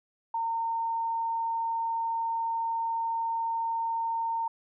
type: tone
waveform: sine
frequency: 914 Hz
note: A#5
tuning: 34 cents flat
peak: -27 dBFS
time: 0.34-4.48 s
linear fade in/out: 5 ms
effects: none